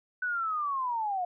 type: linear sweep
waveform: sine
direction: down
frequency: 1504 to 698.5 Hz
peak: -28 dBFS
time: 0.22-1.25 s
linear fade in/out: 5 ms
effects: none